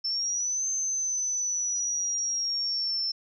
sine linear two-way sweep, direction up then down, 5330 to 6272 to 5330 Hz, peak -26 dBFS, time 0.04-3.12 s, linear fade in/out 10 ms, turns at 0.68 s, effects none

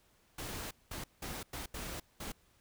pink noise bursts at uneven times, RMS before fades -42 dBFS, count 6, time 0.38-0.71 / 0.91-1.04 / 1.22-1.43 / 1.53-1.66 / 1.74-2 / 2.2-2.32 s, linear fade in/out 5 ms, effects pink hiss -69 dBFS RMS until 2.6 s

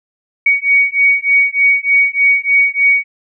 sine beating tone pair, 2243 / 2246.3 Hz, C#7 / C#7, +20 / +22 cents, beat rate 3.3 Hz, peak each -12 dBFS, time 0.46-3.04 s, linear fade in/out 5 ms, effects none

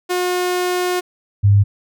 sawtooth / sine tone pair in turn, 360 / 101.02 Hz, F#4 / G#2, -47 / -47 cents, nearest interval octave + minor seventh, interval 2200 cents, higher first, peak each -13 / -8 dBFS, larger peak second, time 0.09-1.01 / 1.43-1.64 s, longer first, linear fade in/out 20 ms, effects none

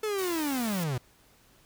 45% pulse linear sweep, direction down, 440 to 116.54 Hz, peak -28 dBFS, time 0.03-0.98 s, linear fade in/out 5 ms
white noise, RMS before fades -39 dBFS, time 0.18-0.84 s, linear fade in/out 5 ms
effects pink hiss -61 dBFS RMS until 1.65 s

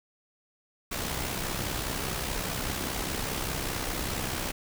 pink noise with amplitude modulation, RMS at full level -30 dBFS, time 0.91-4.52 s, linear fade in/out 10 ms, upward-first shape sine, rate 64.9 Hz, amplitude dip 50%, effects none

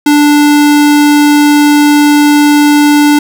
square tone, 293.7 Hz, D4, in tune, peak -4 dBFS, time 0.06-3.19 s, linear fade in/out 5 ms, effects none

